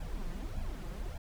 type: noise with flanger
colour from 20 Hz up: brown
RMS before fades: -38 dBFS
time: 0-1.18 s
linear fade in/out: 5 ms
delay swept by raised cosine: 1.2 to 5.8 ms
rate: 1.7 Hz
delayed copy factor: +0.85
effects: none